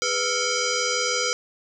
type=tone with frequency modulation; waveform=sine; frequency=2217 Hz; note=C#7; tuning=in tune; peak=-21 dBFS; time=0.02-1.33 s; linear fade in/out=0 ms; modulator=904 Hz; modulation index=4.6; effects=none